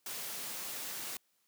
white noise, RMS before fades -41 dBFS, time 0.06-1.17 s, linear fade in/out 2 ms, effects white hiss -75 dBFS RMS until 1.47 s + high-pass 150 Hz 12 dB/octave

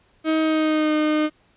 35% pulse tone with pitch glide, 316.4 to 305.8 Hz, D#4 to D#4, +29 to -30 cents, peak -16 dBFS, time 0.24-1.3 s, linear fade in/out 50 ms, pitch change -59 cents, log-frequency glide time 0.41-0.94 s, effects pink hiss -60 dBFS RMS until 1.56 s + resampled to 8000 Hz

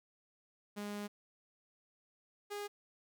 sawtooth tone pair in turn, 205.9 / 410.4 Hz, G#3 / G#4, -15 / -21 cents, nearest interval octave, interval 1194 cents, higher second, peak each -36 / -36 dBFS, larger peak neither, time 0.76-1.08 / 2.5-2.68 s, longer first, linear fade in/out 20 ms, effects none

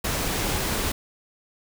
pink noise, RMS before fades -26 dBFS, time 0.04-0.92 s, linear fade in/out 5 ms, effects none

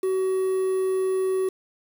triangle tone with quantisation, 377.6 Hz, F#4, 35 cents sharp, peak -19 dBFS, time 0.03-1.49 s, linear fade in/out 5 ms, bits 7, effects none

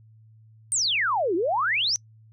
sine exponential two-way sweep, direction down then up, 9070 to 321.7 to 6140 Hz, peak -21 dBFS, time 0.72-1.96 s, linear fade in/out 0 ms, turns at 1.35 s, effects noise-tail reverb RT60 0.1 s tail -26 dB re dry + added 110 Hz sine -50 dBFS peak until 2.32 s

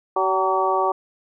harmonic tone with a mistuned harmonic, 190 Hz, F#3, 46 cents sharp, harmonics 2 / 3 / 4 / 5 / 6, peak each -24 / -26 / -23 / -24 / -23 dBFS, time 0.16-0.92 s, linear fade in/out 5 ms, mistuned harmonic 5, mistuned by -54 cents, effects none

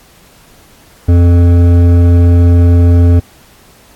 sine tone with hard clipping, 86.7 Hz, F2, 12 cents flat, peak -5 dBFS, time 1.08-3.2 s, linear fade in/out 10 ms, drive 11 dB, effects pink hiss -43 dBFS RMS until 3.95 s + AAC 64 kbps

